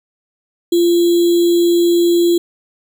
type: tone with sample-and-hold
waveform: sine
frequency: 344.5 Hz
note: F4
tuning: 24 cents flat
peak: -9 dBFS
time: 0.72-2.38 s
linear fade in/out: 5 ms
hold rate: 3675 Hz
effects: none